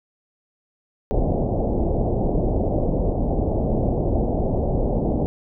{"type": "low-pass noise", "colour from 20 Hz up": "pink", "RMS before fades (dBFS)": -21, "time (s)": [1.11, 5.26], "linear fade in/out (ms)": 0, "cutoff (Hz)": 740, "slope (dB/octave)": 48, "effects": []}